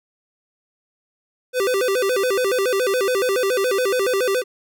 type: tone with vibrato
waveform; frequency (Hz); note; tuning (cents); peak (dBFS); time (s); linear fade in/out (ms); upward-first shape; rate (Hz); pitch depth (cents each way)
square; 444.3; A4; +17; -18; 1.53-4.44; 50; square; 7.1; 220
effects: none